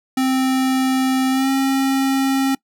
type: tone with pitch glide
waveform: square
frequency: 261.6 to 269.1 Hz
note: C4 to C4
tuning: 0 to +49 cents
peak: -16 dBFS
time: 0.17-2.55 s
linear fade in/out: 5 ms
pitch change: +49 cents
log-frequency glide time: 1.3-1.5 s
effects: noise-tail reverb RT60 0.1 s tail -23 dB re dry